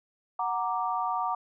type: chord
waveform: sine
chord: Gb augmented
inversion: none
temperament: equal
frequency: 740 / 932.3 / 1174.7 Hz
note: Gb5 / Bb5 / D6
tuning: 0 / 0 / 0 cents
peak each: -31 dBFS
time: 0.39-1.35 s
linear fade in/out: 5 ms
effects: none